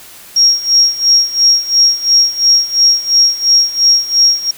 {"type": "tone with tremolo", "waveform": "sine", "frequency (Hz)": 5588, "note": "F8", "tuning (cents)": 0, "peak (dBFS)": -4, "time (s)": [0.36, 4.51], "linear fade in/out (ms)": 5, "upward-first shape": "sine", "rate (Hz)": 2.9, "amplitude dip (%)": 85, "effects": ["white hiss -36 dBFS RMS until 4.57 s"]}